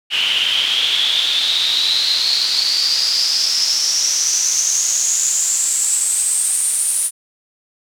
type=noise with band-pass filter sweep; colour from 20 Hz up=pink; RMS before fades=-17 dBFS; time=0.1-7.11 s; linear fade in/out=50 ms; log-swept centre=2900 to 9600 Hz; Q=9.6; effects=none